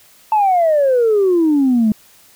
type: exponential sweep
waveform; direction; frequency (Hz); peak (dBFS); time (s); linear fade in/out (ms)
sine; down; 887 to 209.2; -9; 0.32-1.92; 2
effects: tanh soft clip ceiling -7 dBFS + white hiss -48 dBFS RMS until 2.35 s